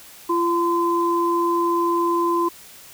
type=tone pair together; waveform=sine; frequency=342.4 / 1026 Hz; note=F4 / C6; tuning=-34 / -34 cents; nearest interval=octave + perfect fifth; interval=1900 cents; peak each=-20 dBFS; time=0.29-2.49 s; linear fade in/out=10 ms; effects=white hiss -44 dBFS RMS until 2.93 s